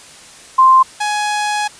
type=tone pair in turn; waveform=sine / sawtooth; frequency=1046.5 / 836.6 Hz; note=C6 / G#5; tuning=0 / +12 cents; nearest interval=major third; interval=388 cents; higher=first; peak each=-5 / -12 dBFS; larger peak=first; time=0.58-0.83 / 1-1.68 s; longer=second; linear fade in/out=10 ms; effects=white hiss -39 dBFS RMS until 1.79 s + resampled to 22050 Hz